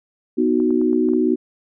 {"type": "chord", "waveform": "sine", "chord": "B major", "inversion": "none", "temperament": "equal", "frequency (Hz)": [246.9, 311.1, 370], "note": ["B3", "D#4", "F#4"], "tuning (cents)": [0, 0, 0], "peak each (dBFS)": -19, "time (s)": [0.37, 1.36], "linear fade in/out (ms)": 20}
{"type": "clicks", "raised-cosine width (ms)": 1, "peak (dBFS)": -26, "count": 6, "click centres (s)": [0.601, 0.706, 0.815, 0.931, 1.088, 1.135]}
{"effects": []}